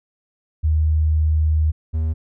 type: tone pair in turn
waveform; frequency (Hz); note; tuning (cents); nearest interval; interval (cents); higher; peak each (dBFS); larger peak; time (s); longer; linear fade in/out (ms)
sine / triangle; 77.78 / 79.28; D#2 / D#2; 0 / +33; unison; 33; second; -14 / -16; first; 0.63-1.72 / 1.93-2.14; first; 20
effects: none

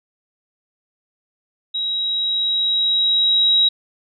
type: tone with level ramp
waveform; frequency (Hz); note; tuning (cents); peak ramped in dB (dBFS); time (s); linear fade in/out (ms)
sine; 3839; B7; -50; -20 to -11; 1.74-3.69; 10
effects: none

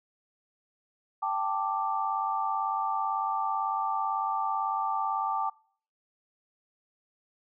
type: chord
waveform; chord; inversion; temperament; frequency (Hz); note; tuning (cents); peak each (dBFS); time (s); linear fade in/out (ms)
sine; G suspended second; none; just; 784 / 882 / 1176; G5 / A5 / D6; 0 / +4 / +2; -32 / -31 / -31; 1.22-5.5; 10
effects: noise-tail reverb RT60 0.5 s tail -24 dB re dry

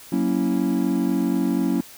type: chord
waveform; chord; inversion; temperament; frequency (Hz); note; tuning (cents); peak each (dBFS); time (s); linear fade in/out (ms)
triangle; F# dominant seventh; none; equal; 185 / 233.1 / 277.2 / 329.6; F#3 / A#3 / C#4 / E4; 0 / 0 / 0 / 0; -23 / -23 / -21 / -24; 0.12-1.81; 5
effects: white hiss -44 dBFS RMS until 1.97 s

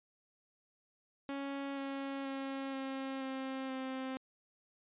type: tone with pitch steps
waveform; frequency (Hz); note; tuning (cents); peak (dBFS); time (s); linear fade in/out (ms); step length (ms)
sawtooth; 277.2 / 274.2 / 271.2 / 268.2 / 265.3 / 262.4; C#4 / C#4 / C#4 / C4 / C4 / C4; 0 / -19 / -38 / +43 / +24 / +5; -34; 1.29-4.17; 0; 480
effects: resampled to 8000 Hz

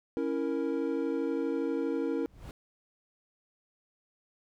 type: chord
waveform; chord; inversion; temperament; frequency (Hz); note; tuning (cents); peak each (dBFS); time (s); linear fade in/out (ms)
triangle; A# diminished; first; equal; 277.2 / 329.6 / 466.2; C#4 / E4 / A#4; 0 / 0 / 0; -31; 0.17-2.26; 0
type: noise with exponential growth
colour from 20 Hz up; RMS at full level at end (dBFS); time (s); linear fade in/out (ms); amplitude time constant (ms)
brown; -38; 2.15-2.51; 1; 78
effects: none

